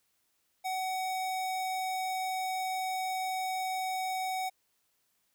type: tone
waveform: square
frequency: 751 Hz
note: F#5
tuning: 26 cents sharp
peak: -32 dBFS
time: 0.64-4.5 s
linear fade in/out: 20 ms
effects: white hiss -75 dBFS RMS until 5.34 s